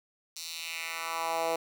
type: tone with high-pass filter sweep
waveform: 10% pulse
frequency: 164.81 Hz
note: E3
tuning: in tune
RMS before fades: -34 dBFS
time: 0.36-1.56 s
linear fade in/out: 5 ms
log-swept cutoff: 5100 to 510 Hz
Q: 1.9
effects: 9-bit